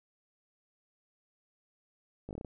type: slowing click train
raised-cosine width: 2 ms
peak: -28 dBFS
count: 7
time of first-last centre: 2.29-2.448 s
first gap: 18 ms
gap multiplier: 1.15
effects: none